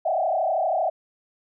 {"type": "tone with frequency modulation", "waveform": "sine", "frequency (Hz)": 698.5, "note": "F5", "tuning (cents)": 0, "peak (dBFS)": -20, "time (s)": [0.05, 0.9], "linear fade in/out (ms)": 10, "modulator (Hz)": 32.7, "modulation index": 2.5, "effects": []}